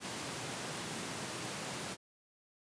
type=high-pass noise; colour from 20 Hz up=pink; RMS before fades=-41 dBFS; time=0-1.97 s; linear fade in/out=50 ms; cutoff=120 Hz; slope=24 dB/octave; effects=resampled to 22050 Hz